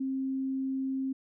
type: tone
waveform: sine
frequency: 266.1 Hz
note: C4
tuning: 29 cents sharp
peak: -29 dBFS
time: 0-1.13 s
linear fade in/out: 10 ms
effects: none